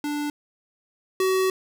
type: tone pair in turn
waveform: square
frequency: 293.7 / 377.1 Hz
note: D4 / F#4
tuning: 0 / +33 cents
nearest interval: major third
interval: 433 cents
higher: second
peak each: -26 / -20 dBFS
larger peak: second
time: 0.04-0.3 / 1.2-1.5 s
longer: second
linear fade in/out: 2 ms
effects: none